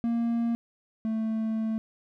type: tone pair in turn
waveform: triangle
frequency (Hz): 233.1 / 221.2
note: A#3 / A3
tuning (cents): 0 / +9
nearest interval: minor second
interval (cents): 91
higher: first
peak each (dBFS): -22 / -24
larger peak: first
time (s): 0.04-0.55 / 1.05-1.78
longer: second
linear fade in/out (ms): 0
effects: none